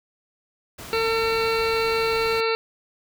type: noise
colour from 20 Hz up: pink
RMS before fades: -38 dBFS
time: 0.78-2.41 s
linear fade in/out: 10 ms
type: harmonic tone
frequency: 451.4 Hz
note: A4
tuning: 44 cents sharp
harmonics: 1 / 2 / 3 / 4 / 5 / 6 / 8 / 9 / 10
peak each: -22 / -31 / -28 / -37 / -31 / -31 / -42 / -33 / -36 dBFS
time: 0.93-2.55 s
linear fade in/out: 0 ms
effects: none